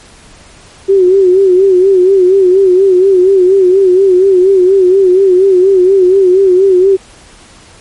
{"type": "tone with vibrato", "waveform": "sine", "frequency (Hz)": 376.5, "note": "F#4", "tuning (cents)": 30, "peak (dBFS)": -3, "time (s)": [0.88, 6.97], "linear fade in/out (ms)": 20, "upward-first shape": "sine", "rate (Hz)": 4.2, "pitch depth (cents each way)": 83, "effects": ["pink hiss -38 dBFS RMS until 7.8 s", "MP3 48 kbps"]}